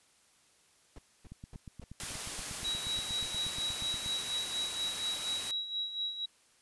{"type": "noise bursts", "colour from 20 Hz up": "brown", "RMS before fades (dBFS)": -47, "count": 9, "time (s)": [0.96, 3.265], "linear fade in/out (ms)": 2, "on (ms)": 25, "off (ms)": 260}
{"type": "click train", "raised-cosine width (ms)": 5, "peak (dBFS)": -33, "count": 24, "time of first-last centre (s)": [1.32, 4.061], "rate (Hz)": 8.39}
{"type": "noise", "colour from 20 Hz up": "white", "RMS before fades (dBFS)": -39, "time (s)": [2, 5.51], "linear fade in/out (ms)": 0}
{"type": "tone with tremolo", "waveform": "sine", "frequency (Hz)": 3873, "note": "B7", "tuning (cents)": -35, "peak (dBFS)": -31, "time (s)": [2.64, 6.26], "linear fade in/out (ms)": 10, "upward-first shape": "sine", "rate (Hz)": 4.2, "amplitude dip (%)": 65}
{"effects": ["white hiss -66 dBFS RMS until 6.61 s", "resampled to 24000 Hz"]}